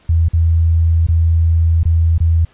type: tone with dropouts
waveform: sine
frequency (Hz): 82.41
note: E2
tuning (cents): 0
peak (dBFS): -9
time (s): 0.09-2.45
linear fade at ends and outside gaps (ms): 5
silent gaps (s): 0.285-0.334 / 1.067-1.086 / 1.833-1.853 / 2.181-2.203
effects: pink hiss -51 dBFS RMS until 2.53 s + resampled to 8000 Hz